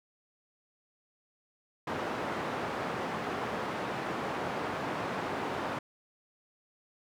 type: band-pass noise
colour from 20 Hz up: white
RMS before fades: -35 dBFS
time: 1.87-5.79 s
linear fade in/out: 5 ms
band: 130 to 1100 Hz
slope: 12 dB/octave
effects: none